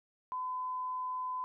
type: tone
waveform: sine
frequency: 1013 Hz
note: B5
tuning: 44 cents sharp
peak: -34 dBFS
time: 0.32-1.44 s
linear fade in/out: 0 ms
effects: none